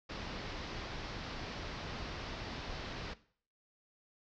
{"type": "low-pass noise", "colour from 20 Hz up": "pink", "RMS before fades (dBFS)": -43, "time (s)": [0.09, 3.14], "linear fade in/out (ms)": 10, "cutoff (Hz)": 5400, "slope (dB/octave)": 48, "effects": ["noise-tail reverb RT60 0.5 s tail -17 dB re dry"]}